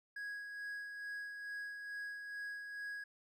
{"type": "tone with tremolo", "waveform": "triangle", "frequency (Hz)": 1657, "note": "G#6", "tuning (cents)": -4, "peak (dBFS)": -39, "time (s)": [0.16, 3.04], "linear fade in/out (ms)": 5, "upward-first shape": "sine", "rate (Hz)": 2.3, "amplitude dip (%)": 40, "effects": []}